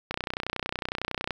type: click train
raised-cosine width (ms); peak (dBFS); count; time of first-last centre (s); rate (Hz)
0.3; -13; 38; 0.11-1.307; 30.9
effects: 8-bit